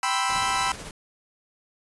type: chord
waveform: sawtooth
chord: C major seventh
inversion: second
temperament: equal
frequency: 784 / 987.8 / 1046.5 / 1318.5 Hz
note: G5 / B5 / C6 / E6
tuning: 0 / 0 / 0 / 0 cents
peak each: -25 / -23 / -27 / -24 dBFS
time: 0.03-0.72 s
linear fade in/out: 2 ms
type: noise with tremolo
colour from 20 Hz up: pink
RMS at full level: -37 dBFS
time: 0.29-0.91 s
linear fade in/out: 2 ms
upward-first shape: sine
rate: 16 Hz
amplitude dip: 40%
effects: resampled to 24000 Hz